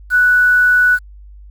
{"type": "tone with quantisation", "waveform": "sine", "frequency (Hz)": 1480, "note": "F#6", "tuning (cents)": 0, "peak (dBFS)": -8, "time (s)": [0.1, 0.99], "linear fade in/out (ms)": 50, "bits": 6, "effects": ["added 50 Hz sine -35 dBFS peak until 1.5 s"]}